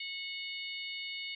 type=harmonic tone; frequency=732 Hz; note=F#5; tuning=19 cents flat; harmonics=3 / 4 / 5 / 6; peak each=-41 / -43 / -45 / -47 dBFS; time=0-1.35 s; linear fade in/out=5 ms; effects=none